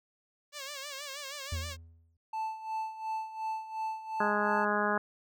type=tone with vibrato; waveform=5% pulse; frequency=562 Hz; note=C#5; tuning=24 cents sharp; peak=-28 dBFS; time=0.52-1.77 s; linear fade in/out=50 ms; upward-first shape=sine; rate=6.3 Hz; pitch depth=94 cents each way
type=tone with exponential decay; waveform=triangle; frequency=82.41 Hz; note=E2; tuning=in tune; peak=-28 dBFS; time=1.52-2.17 s; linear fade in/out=5 ms; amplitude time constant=140 ms
type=tone with tremolo; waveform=triangle; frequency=880 Hz; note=A5; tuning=in tune; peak=-29 dBFS; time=2.33-4.65 s; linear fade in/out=5 ms; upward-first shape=sine; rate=2.8 Hz; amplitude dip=75%
type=harmonic tone; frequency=207.7 Hz; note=G#3; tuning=in tune; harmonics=1 / 2 / 3 / 4 / 5 / 6 / 7 / 8; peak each=-35 / -35 / -35 / -35 / -35 / -35 / -35 / -35 dBFS; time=4.2-4.98 s; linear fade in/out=5 ms
effects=none